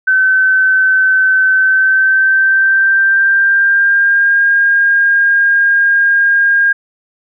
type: tone with pitch glide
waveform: sine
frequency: 1529 to 1616.2 Hz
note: G6 to G#6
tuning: -44 to -48 cents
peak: -7 dBFS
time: 0.07-6.73 s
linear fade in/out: 10 ms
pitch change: +96 cents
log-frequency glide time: 1.51-4.43 s
effects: none